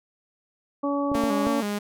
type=harmonic tone; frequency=283.4 Hz; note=C#4; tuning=38 cents sharp; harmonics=1 / 2 / 3 / 4; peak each=-25 / -28 / -34 / -31 dBFS; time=0.83-1.61 s; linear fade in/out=10 ms
type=clicks; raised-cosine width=2 ms; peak=-18 dBFS; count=4; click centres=1.117 / 1.152 / 1.238 / 1.469 s
type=tone with vibrato; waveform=sawtooth; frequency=216.6 Hz; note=A3; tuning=27 cents flat; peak=-22 dBFS; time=1.14-1.79 s; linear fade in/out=10 ms; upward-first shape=square; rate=3.1 Hz; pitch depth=90 cents each way
effects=none